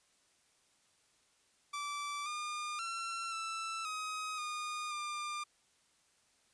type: tone with pitch steps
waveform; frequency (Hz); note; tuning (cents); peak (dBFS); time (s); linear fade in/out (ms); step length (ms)
sawtooth; 1163 / 1210 / 1354 / 1327 / 1262 / 1223 / 1198; D6 / D#6 / E6 / E6 / D#6 / D#6 / D6; -17 / -49 / +46 / +11 / +24 / -30 / +34; -34; 1.73-5.44; 10; 530
effects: white hiss -71 dBFS RMS until 6.53 s + resampled to 22050 Hz